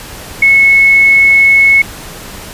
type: tone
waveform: sine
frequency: 2194 Hz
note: C#7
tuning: 18 cents flat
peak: -3 dBFS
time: 0.42-1.82 s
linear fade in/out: 5 ms
effects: pink hiss -28 dBFS RMS until 2.53 s + resampled to 32000 Hz